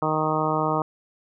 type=harmonic tone; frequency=155.56 Hz; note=D#3; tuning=in tune; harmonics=1 / 2 / 3 / 4 / 5 / 6 / 7 / 8; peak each=-29 / -29 / -29 / -29 / -29 / -29 / -29 / -29 dBFS; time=0.02-0.82 s; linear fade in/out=2 ms; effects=none